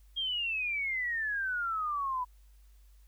sine exponential sweep, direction down, 3256 to 981 Hz, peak -30 dBFS, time 0.16-2.25 s, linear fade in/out 20 ms, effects added 50 Hz sine -55 dBFS peak until 3.07 s + white hiss -71 dBFS RMS until 3.07 s

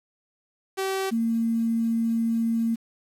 sawtooth / sine tone pair in turn, 384.5 / 228.6 Hz, G4 / A#3, -33 / -34 cents, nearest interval major sixth, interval 901 cents, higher first, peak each -21 dBFS, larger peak neither, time 0.77-1.11 / 1.11-2.76 s, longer second, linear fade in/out 20 ms, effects resampled to 32000 Hz + 8-bit

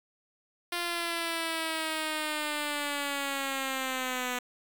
5% pulse linear sweep, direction down, 349.2 to 246.9 Hz, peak -19 dBFS, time 0.72-4.39 s, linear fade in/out 5 ms, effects 9-bit

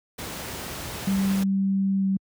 pink noise, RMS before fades -34 dBFS, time 0.18-1.44 s, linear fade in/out 10 ms
sine tone with pitch glide, 194.4 to 193.06 Hz, G3 to G3, -14 to -26 cents, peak -20 dBFS, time 1.07-2.17 s, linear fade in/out 5 ms, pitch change -12 cents, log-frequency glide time 1.98-2.05 s
effects high-pass 60 Hz 12 dB/octave

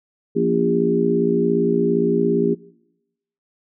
harmonic tone with a mistuned harmonic, 57.4 Hz, A#1, 26 cents flat, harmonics 3 / 4 / 5 / 6 / 7, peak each -24 / -22 / -25 / -24 / -19 dBFS, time 0.35-2.55 s, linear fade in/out 20 ms, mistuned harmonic 4, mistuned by +32 cents, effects noise-tail reverb RT60 0.9 s tail -22 dB re dry

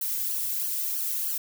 violet noise with flanger, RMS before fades -29 dBFS, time 0.01-1.38 s, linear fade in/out 5 ms, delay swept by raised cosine 0.66 to 1.96 ms, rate 3.1 Hz, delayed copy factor +0.75, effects none

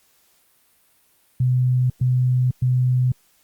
sine tone bursts, 126.4 Hz, B2, 41 cents sharp, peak -15 dBFS, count 3, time 1.4-3.12 s, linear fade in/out 5 ms, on 500 ms, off 110 ms, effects white hiss -60 dBFS RMS until 3.43 s + Opus 48 kbps

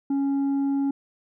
sine tone with tanh clipping, 277 Hz, C#4, 1 cent flat, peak -22 dBFS, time 0.1-0.91 s, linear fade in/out 5 ms, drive 4 dB, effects none

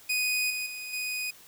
sawtooth tone with level steps, 2489 Hz, D#7, in tune, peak -22 / -27 / -33 / -27 dBFS, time 0.09-1.31 s, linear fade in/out 10 ms, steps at 0.5 / 0.66 / 0.93 s, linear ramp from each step 5 ms, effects white hiss -53 dBFS RMS until 1.47 s

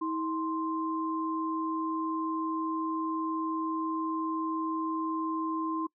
sine tone pair together, 320.8 / 1046.5 Hz, E4 / C6, -47 / 0 cents, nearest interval octave + minor sixth, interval 2047 cents, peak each -31 / -33 dBFS, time 0.01-5.87 s, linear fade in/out 10 ms, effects noise-tail reverb RT60 0.1 s tail -23 dB re dry

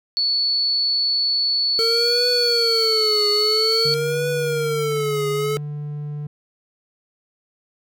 sine tone, 4435 Hz, C#8, in tune, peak -17 dBFS, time 0.17-3.94 s, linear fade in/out 0 ms
square tone with vibrato, 451.4 Hz, A4, 44 cents sharp, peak -21 dBFS, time 1.79-5.57 s, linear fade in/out 0 ms, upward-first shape triangle, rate 0.5 Hz, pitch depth 150 cents each way
triangle tone with pitch glide, 146.3 to 147.57 Hz, D3 to D3, -6 to +9 cents, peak -24 dBFS, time 3.85-6.27 s, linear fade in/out 5 ms, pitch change +15 cents, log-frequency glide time 4-4.2 s
effects none

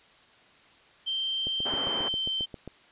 sine tone with pitch glide, 3136 to 3109 Hz, G7 to G7, 0 to -15 cents, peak -27 dBFS, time 1.06-2.46 s, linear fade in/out 20 ms, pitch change -15 cents, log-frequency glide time 1.65-2.13 s
click train, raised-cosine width 2 ms, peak -25 dBFS, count 10, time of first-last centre 1.47-2.676 s, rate 7.46 Hz
pink band-pass noise, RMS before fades -36 dBFS, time 1.65-2.09 s, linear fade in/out 10 ms, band 330 to 1400 Hz, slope 12 dB/octave
effects white hiss -57 dBFS RMS until 2.91 s + resampled to 8000 Hz

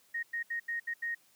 sine tone bursts at uneven times, 1864.7 Hz, A#6, in tune, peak -32 dBFS, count 6, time 0.14-0.23 / 0.33-0.43 / 0.5-0.6 / 0.68-0.8 / 0.87-0.94 / 1.02-1.15 s, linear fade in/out 10 ms, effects white hiss -66 dBFS RMS until 1.35 s + high-pass 100 Hz 12 dB/octave

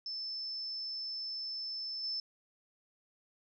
sine tone with level steps, 5274 Hz, E8, in tune, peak -37 / -34 dBFS, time 0.06-2.2 s, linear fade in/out 2 ms, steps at 2.03 s, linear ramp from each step 10 ms, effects none

